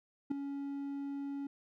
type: tone with ADSR envelope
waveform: triangle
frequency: 280 Hz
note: C#4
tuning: 18 cents sharp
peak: -25 dBFS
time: 0.3-1.47 s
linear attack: 15 ms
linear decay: 4 ms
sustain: -10 dB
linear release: 4 ms
effects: none